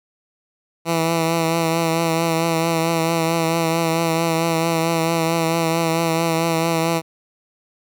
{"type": "tone with vibrato", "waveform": "10% pulse", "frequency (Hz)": 164.81, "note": "E3", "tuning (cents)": 0, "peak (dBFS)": -9, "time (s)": [0.85, 7.02], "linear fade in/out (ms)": 50, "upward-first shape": "triangle", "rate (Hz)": 4.5, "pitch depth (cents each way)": 34, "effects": []}